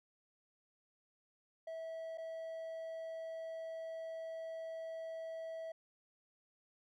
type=tone with dropouts; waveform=triangle; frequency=651 Hz; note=E5; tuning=22 cents flat; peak=-40 dBFS; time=1.67-5.72 s; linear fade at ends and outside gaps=5 ms; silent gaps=2.175-2.181 s; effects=none